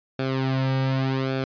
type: tone with flanger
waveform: sawtooth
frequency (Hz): 132.7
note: C3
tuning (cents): +25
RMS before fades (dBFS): -24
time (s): 0.19-1.44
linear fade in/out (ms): 2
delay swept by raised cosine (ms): 1 to 2.9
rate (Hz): 0.86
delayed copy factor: -0.75
effects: resampled to 11025 Hz